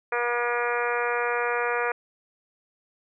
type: harmonic tone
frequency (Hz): 240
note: B3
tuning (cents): -49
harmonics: 2 / 3 / 4 / 5 / 6 / 7 / 8 / 9 / 10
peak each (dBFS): -28 / -33 / -32 / -32 / -31 / -33 / -35 / -38 / -35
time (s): 0.12-1.92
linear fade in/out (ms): 5
effects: none